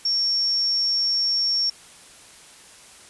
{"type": "tone", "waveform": "sine", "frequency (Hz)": 5490, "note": "F8", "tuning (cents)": -31, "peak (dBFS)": -19, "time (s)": [0.05, 1.7], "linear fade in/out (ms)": 5, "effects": ["white hiss -47 dBFS RMS until 3.09 s", "resampled to 24000 Hz"]}